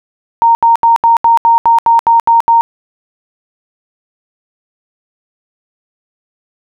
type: tone bursts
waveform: sine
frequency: 925 Hz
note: A#5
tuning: 14 cents flat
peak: -4 dBFS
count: 11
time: 0.42-2.61 s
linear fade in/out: 0 ms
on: 130 ms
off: 76 ms
effects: none